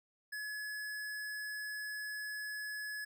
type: tone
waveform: square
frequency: 1700 Hz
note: G#6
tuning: 40 cents sharp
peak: -40 dBFS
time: 0.32-3.05 s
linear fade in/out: 10 ms
effects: none